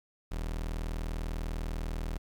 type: tone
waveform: 35% pulse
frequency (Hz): 40.06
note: E1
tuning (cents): -49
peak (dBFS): -31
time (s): 0.31-2.18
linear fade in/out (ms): 10
effects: 10-bit